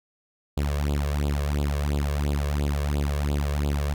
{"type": "tone with flanger", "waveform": "sawtooth", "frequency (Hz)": 72.3, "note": "D2", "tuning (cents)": -27, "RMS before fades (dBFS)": -25, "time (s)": [0.57, 3.94], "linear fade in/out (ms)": 5, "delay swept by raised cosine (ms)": [0.25, 1.85], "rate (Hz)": 2.9, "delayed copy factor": 0.9, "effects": []}